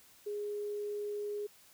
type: tone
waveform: sine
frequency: 414.2 Hz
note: G#4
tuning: 5 cents flat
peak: -35 dBFS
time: 0.26-1.47 s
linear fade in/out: 10 ms
effects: white hiss -61 dBFS RMS until 1.73 s